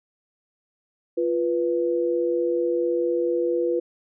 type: tone pair together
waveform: sine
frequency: 347.2 / 491.5 Hz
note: F4 / B4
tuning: -10 / -8 cents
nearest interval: tritone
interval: 602 cents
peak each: -23 dBFS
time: 1.17-3.8 s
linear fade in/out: 10 ms
effects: none